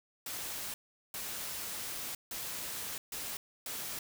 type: noise bursts at uneven times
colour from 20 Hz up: white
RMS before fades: -40 dBFS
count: 5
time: 0.26-0.74 / 1.14-2.15 / 2.31-2.98 / 3.12-3.37 / 3.66-3.99 s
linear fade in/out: 2 ms
effects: none